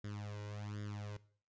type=tone with flanger; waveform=sawtooth; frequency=103.83 Hz; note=G#2; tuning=in tune; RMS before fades=-45 dBFS; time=0.04-1.17 s; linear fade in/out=5 ms; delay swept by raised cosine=0.58 to 2.08 ms; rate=1.3 Hz; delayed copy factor=+0.9; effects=noise-tail reverb RT60 0.5 s tail -19 dB re dry + resampled to 16000 Hz